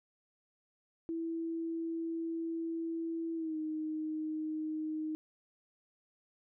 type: tone with pitch glide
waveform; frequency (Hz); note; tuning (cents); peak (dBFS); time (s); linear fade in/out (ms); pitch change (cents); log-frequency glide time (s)
sine; 329.6 to 311.3; E4 to D#4; 0 to +1; -34; 1.09-5.15; 0; -99; 3.35-3.57
effects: none